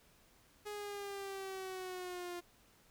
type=exponential sweep; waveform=sawtooth; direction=down; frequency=418.6 to 349.2 Hz; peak=-38 dBFS; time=0.65-2.41 s; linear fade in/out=20 ms; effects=pink hiss -67 dBFS RMS until 2.9 s